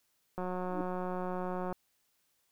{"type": "click train", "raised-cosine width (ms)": 1, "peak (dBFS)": -24, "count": 246, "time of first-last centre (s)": [0.38, 1.726], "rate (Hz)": 182}
{"type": "tone with exponential growth", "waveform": "sine", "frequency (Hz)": 310, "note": "D#4", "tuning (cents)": -6, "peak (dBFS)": -30, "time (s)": [0.64, 0.81], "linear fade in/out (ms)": 1, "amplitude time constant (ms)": 36}
{"effects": ["white hiss -75 dBFS RMS until 2.51 s"]}